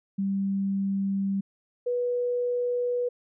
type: tone pair in turn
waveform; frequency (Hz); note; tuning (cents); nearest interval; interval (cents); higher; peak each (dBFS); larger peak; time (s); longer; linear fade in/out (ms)
sine; 196 / 488.9; G3 / B4; 0 / -18; octave + major third; 1582; second; -24; neither; 0.18-1.41 / 1.86-3.09; neither; 10
effects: none